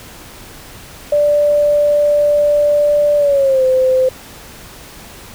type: tone with pitch glide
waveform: sine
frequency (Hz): 587 to 517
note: D5 to C5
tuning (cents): -1 to -21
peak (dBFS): -9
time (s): 1.12-4.09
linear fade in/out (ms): 5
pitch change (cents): -220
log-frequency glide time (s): 3.17-3.64
effects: pink hiss -36 dBFS RMS until 5.34 s